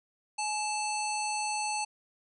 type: harmonic tone with a mistuned harmonic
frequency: 880 Hz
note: A5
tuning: in tune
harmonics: 1 / 3 / 5 / 7 / 9 / 10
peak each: -32 / -37 / -39 / -40 / -42 / -42 dBFS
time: 0.38-1.85 s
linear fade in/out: 10 ms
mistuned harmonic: 1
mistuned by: -65 cents
effects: none